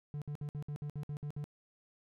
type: tone bursts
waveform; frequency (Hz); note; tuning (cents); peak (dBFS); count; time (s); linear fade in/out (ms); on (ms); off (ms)
triangle; 146.83; D3; 0; -35; 10; 0.14-1.441; 0; 77; 59
effects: none